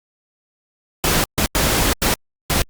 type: noise bursts at uneven times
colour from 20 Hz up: pink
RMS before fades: -17 dBFS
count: 5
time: 1.04-1.24 / 1.38-1.46 / 1.55-1.93 / 2.02-2.14 / 2.5-2.62 s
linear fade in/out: 0 ms
effects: Opus 48 kbps